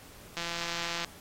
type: click train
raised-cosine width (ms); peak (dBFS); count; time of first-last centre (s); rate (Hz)
0.2; -17; 116; 0.37-1.046; 170
effects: pink hiss -52 dBFS RMS until 1.2 s + AAC 48 kbps